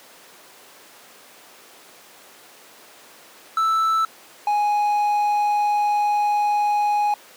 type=tone pair in turn; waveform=triangle; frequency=1318.5 / 830.6 Hz; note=E6 / G#5; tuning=0 / 0 cents; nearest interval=minor sixth; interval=800 cents; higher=first; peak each=-15 dBFS; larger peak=neither; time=3.57-4.05 / 4.47-7.14 s; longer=second; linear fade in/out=2 ms; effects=pink hiss -46 dBFS RMS until 7.36 s + high-pass 400 Hz 12 dB/octave